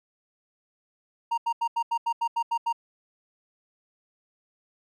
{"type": "tone bursts", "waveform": "triangle", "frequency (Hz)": 930, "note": "A#5", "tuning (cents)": -4, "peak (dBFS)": -21, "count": 10, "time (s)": [1.31, 2.728], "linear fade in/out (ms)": 10, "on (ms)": 68, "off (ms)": 82, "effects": []}